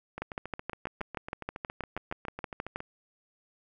two click trains, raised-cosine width 0.5 ms, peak -23 / -18 dBFS, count 20 / 17, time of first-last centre 0.18-2.804 / 0.22-2.76 s, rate 7.24 / 6.3 Hz, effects none

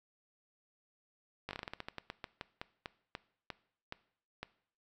slowing click train, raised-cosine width 0.3 ms, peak -24 dBFS, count 20, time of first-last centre 1.49-4.43 s, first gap 19 ms, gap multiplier 1.2, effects noise-tail reverb RT60 0.6 s tail -19 dB re dry

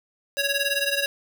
15% pulse ring-modulated tone, 1108.7 Hz, C#6, in tune, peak -13 dBFS, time 0.37-1.06 s, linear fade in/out 0 ms, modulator 545 Hz, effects none

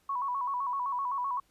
sine tone with vibrato, 1044 Hz, C6, 4 cents flat, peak -29 dBFS, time 0.09-1.4 s, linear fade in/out 5 ms, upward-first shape square, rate 7.8 Hz, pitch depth 100 cents each way, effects pink hiss -69 dBFS RMS until 1.5 s + resampled to 32000 Hz

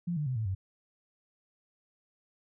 sine tone with pitch steps, 173.2 / 149.05 / 128.26 / 110.38 / 94.99 Hz, F3 / D3 / C3 / A2 / F#2, -14 / +26 / -34 / +6 / +46 cents, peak -29 dBFS, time 0.07-0.55 s, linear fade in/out 10 ms, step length 96 ms, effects none

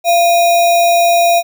sine tone with sample-and-hold, 687 Hz, F5, 29 cents flat, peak -7 dBFS, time 0.04-1.43 s, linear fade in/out 50 ms, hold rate 3150 Hz, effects none

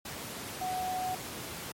sine tone in noise, 740 Hz, F#5, in tune, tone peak -31 dBFS, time 0.61-1.15 s, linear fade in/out 5 ms, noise pink, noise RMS -40 dBFS, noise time 0.05-1.72 s, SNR +6 dB, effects high-pass 100 Hz 12 dB/octave + MP3 64 kbps

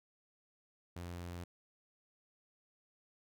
sawtooth tone, 87.31 Hz, F2, in tune, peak -39 dBFS, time 0.96-1.44 s, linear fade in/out 5 ms, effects none

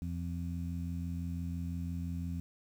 harmonic tone, 85.9 Hz, F2, 28 cents flat, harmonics 1 / 2 / 3, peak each -37 / -39 / -44 dBFS, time 0.02-2.4 s, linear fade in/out 0 ms, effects 10-bit

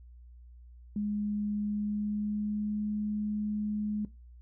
sine tone with pitch glide, 207.7 to 210.1 Hz, G#3 to G#3, 0 to +20 cents, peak -29 dBFS, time 0.96-4.05 s, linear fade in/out 2 ms, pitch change +20 cents, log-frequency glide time 1.6-2.84 s, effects noise-tail reverb RT60 0.2 s tail -17 dB re dry + added 60 Hz sine -49 dBFS peak until 4.41 s

